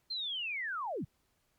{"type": "linear sweep", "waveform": "sine", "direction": "down", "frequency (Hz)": [4230, 92.5], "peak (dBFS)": -34, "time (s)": [0.1, 1.05], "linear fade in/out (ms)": 10, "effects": ["pink hiss -75 dBFS RMS until 1.58 s", "MP3 96 kbps"]}